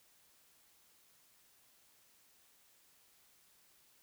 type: silence
effects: white hiss -68 dBFS RMS until 4.02 s